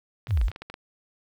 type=clicks; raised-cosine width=0.3 ms; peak=-22 dBFS; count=10; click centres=0.271 / 0.308 / 0.374 / 0.414 / 0.483 / 0.516 / 0.561 / 0.62 / 0.7 / 0.741 s
type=exponential two-way sweep; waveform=sine; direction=down then up; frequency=130.81 to 43.65 to 123.4 Hz; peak=-19 dBFS; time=0.28-0.51 s; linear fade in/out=50 ms; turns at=0.46 s
effects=9-bit